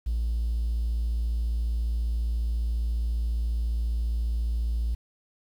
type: tone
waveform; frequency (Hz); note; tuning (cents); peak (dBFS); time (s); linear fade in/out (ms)
triangle; 57.3; A#1; -29; -21; 0.06-4.95; 10
effects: tanh soft clip ceiling -20 dBFS + 9-bit